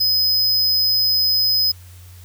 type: tone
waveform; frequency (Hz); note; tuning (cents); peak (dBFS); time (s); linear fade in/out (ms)
square; 5040; D#8; +21; -15; 0-1.72; 10
effects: added 89 Hz sine -39 dBFS peak until 2.24 s + white hiss -49 dBFS RMS until 2.24 s